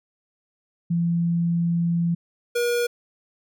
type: tone pair in turn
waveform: sine / square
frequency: 170 / 479.2 Hz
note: F3 / A#4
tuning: -46 / +48 cents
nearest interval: octave + tritone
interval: 1794 cents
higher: second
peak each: -19 / -21 dBFS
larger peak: first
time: 0.9-2.15 / 2.55-2.87 s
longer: first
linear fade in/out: 10 ms
effects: none